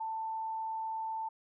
sine tone, 888 Hz, A5, 16 cents sharp, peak -34 dBFS, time 0-1.29 s, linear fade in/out 10 ms, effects none

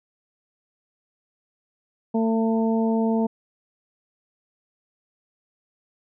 harmonic tone, 224.6 Hz, A3, 36 cents sharp, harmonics 1 / 2 / 3 / 4, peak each -20 / -26 / -30 / -32 dBFS, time 2.14-3.27 s, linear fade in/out 10 ms, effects none

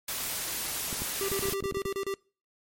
white noise, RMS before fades -33 dBFS, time 0.08-1.54 s, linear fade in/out 5 ms
clicks, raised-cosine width 3 ms, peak -24 dBFS, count 12, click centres 0.928 / 1.02 / 1.316 / 1.393 / 1.455 / 1.486 / 1.525 / 1.626 / 1.657 / 1.723 / 1.771 / 1.857 s
square tone bursts, 392.6 Hz, G4, 3 cents sharp, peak -30 dBFS, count 9, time 1.21-2.14 s, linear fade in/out 0 ms, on 74 ms, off 33 ms
effects noise-tail reverb RT60 0.4 s tail -25 dB re dry + MP3 64 kbps

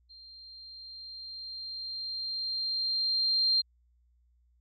sine tone with level ramp, 4179 Hz, C8, 3 cents flat, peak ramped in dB -49 to -22 dBFS, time 0.09-3.62 s, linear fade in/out 20 ms, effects added 60 Hz sine -64 dBFS peak until 4.6 s

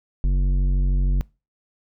sine tone with tanh clipping, 46.52 Hz, F#1, 10 cents sharp, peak -18 dBFS, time 0.24-1.21 s, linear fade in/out 0 ms, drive 11 dB, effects noise-tail reverb RT60 0.3 s tail -25 dB re dry

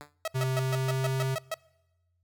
5% pulse tone with exponential decay, 146.83 Hz, D3, in tune, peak -29 dBFS, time 0.01-0.15 s, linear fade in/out 0 ms, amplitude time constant 30 ms
sawtooth tone bursts, 644 Hz, E5, 41 cents flat, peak -25 dBFS, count 9, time 0.25-1.542 s, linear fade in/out 2 ms, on 28 ms, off 130 ms
square tone with pitch glide, 130.81 to 132.48 Hz, C3 to C3, 0 to +22 cents, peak -27 dBFS, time 0.34-1.36 s, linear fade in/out 20 ms, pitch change +22 cents, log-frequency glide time 0.48-1.17 s
effects noise-tail reverb RT60 1.0 s tail -24 dB re dry + added 87 Hz sine -70 dBFS peak until 2.23 s

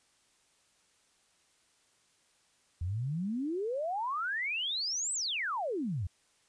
sine exponential two-way sweep, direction up then down, 80.9 to 8270 to 80.9 Hz, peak -31 dBFS, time 2.81-6.07 s, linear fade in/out 5 ms, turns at 5.13 s, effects white hiss -69 dBFS RMS until 6.48 s + resampled to 22050 Hz

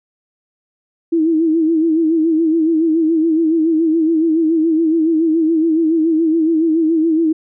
sine tone with vibrato, 322.7 Hz, E4, 37 cents flat, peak -11 dBFS, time 1.12-7.33 s, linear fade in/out 10 ms, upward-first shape sine, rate 7.1 Hz, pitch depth 69 cents each way, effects none

